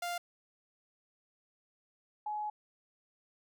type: tone pair in turn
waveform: sawtooth / sine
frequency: 698.5 / 844 Hz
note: F5 / G#5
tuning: 0 / +28 cents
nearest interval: minor third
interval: 328 cents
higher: second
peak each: -31 / -34 dBFS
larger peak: first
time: 0.02-0.18 / 2.26-2.5 s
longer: second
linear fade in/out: 5 ms
effects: none